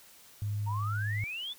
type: tone with pitch glide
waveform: sine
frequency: 103.83 to 104.98 Hz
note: G#2 to G#2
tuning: 0 to +19 cents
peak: -30 dBFS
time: 0.42-1.24 s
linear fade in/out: 0 ms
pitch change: +19 cents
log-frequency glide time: 0.77-0.97 s
type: exponential sweep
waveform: sine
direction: up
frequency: 900 to 3587 Hz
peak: -35 dBFS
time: 0.66-1.54 s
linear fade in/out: 20 ms
effects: white hiss -56 dBFS RMS until 1.58 s